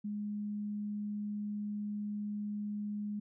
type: tone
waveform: sine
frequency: 207.7 Hz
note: G#3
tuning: in tune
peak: -35 dBFS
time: 0.04-3.2 s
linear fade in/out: 10 ms
effects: none